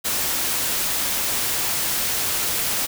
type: noise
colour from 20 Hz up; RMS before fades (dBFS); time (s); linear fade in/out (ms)
white; -23; 0.04-2.87; 20
effects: none